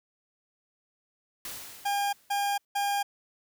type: noise with exponential decay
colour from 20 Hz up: white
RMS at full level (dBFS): -37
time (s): 1.45-2.65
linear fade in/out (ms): 2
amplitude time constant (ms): 260
type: tone bursts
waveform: 40% pulse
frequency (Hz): 807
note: G#5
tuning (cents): -50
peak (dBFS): -25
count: 3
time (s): 1.85-3.03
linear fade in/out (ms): 10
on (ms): 280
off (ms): 170
effects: none